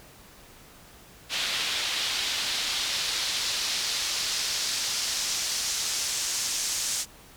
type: noise with band-pass filter sweep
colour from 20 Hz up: pink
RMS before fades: -29 dBFS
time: 1.29-7.06 s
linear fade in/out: 50 ms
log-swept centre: 3400 to 6700 Hz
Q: 1.5
effects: pink hiss -51 dBFS RMS until 7.36 s